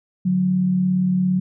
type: tone pair together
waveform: sine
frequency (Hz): 146.83 / 184.35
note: D3 / F#3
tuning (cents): 0 / -6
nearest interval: major third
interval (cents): 394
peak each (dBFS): -27 / -16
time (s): 0.25-1.4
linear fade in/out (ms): 10
effects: none